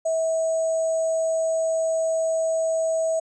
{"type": "tone with sample-and-hold", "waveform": "sine", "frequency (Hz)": 649, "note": "E5", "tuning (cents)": -27, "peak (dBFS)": -20, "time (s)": [0.05, 3.2], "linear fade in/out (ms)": 10, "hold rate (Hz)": 7350, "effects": ["resampled to 24000 Hz"]}